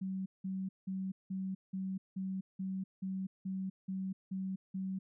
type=tone bursts; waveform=sine; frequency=190 Hz; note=F#3; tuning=46 cents sharp; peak=-35 dBFS; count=12; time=0.01-4.99 s; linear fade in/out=10 ms; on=250 ms; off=180 ms; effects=none